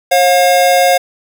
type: tone pair together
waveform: square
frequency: 540 / 714 Hz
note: C#5 / F5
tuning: -45 / +38 cents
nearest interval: perfect fourth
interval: 483 cents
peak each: -12 / -10 dBFS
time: 0.11-0.98 s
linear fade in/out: 10 ms
effects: 7-bit